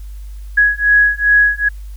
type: beating tone pair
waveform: sine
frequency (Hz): 1668 / 1670.5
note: G#6 / G#6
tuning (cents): +7 / +10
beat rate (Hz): 2.5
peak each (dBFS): -12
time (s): 0.57-1.69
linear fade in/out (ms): 10
effects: added 50 Hz sine -27 dBFS peak until 1.96 s + white hiss -51 dBFS RMS until 1.96 s